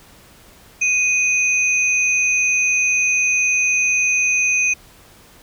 sine tone pair together, 2489 / 6214 Hz, D#7 / G8, 0 / -16 cents, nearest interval octave + major third, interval 1584 cents, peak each -15 / -22 dBFS, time 0.81-4.74 s, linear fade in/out 10 ms, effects pink hiss -47 dBFS RMS until 5.42 s

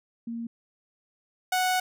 sine / sawtooth tone pair in turn, 232 / 738.4 Hz, A#3 / F#5, -8 / -4 cents, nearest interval octave + minor sixth, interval 2004 cents, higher second, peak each -31 / -19 dBFS, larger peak second, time 0.27-0.47 / 1.52-1.8 s, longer second, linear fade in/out 5 ms, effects none

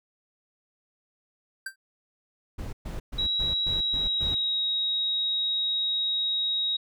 square tone with exponential decay, 1568 Hz, G6, in tune, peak -29 dBFS, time 1.66-1.76 s, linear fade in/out 5 ms, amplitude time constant 20 ms
brown noise bursts, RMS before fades -34 dBFS, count 7, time 2.58-4.35 s, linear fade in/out 10 ms, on 150 ms, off 120 ms
sine tone with pitch glide, 3871 to 3796 Hz, B7 to A#7, -35 to +31 cents, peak -24 dBFS, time 3.18-6.77 s, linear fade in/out 10 ms, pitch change -34 cents, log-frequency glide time 3.72-4.61 s
effects none

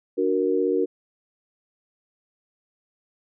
sine chord, D augmented, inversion none, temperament equal, 293.7 / 370 / 466.2 Hz, D4 / F#4 / A#4, 0 / 0 / 0 cents, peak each -26 / -23 / -23 dBFS, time 0.17-0.86 s, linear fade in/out 20 ms, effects none

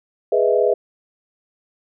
sine chord, E major seventh, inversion first, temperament equal, 415.3 / 493.9 / 622.3 / 659.3 Hz, G#4 / B4 / D#5 / E5, 0 / 0 / 0 / 0 cents, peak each -18 / -18 / -21 / -21 dBFS, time 0.32-0.74 s, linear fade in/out 5 ms, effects none

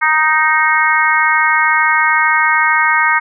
harmonic tone, 311.1 Hz, D#4, in tune, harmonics 3 / 4 / 5 / 6 / 7, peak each -16 / -16 / -16 / -16 / -16 dBFS, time 0.01-3.2 s, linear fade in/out 20 ms, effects none

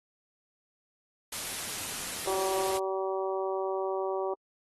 white noise, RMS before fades -36 dBFS, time 1.32-2.78 s, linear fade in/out 5 ms
harmonic tone, 191.1 Hz, G3, 44 cents flat, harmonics 2 / 3 / 4 / 5 / 6, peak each -31 / -35 / -37 / -39 / -41 dBFS, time 2.27-4.34 s, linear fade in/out 5 ms
effects AAC 32 kbps

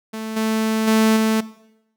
sawtooth tone with level steps, 220 Hz, A3, in tune, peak -23 / -15 / -10 / -13 dBFS, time 0.13-1.41 s, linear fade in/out 10 ms, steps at 0.36 / 0.87 / 1.16 s, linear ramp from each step 10 ms, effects noise-tail reverb RT60 0.8 s tail -18 dB re dry

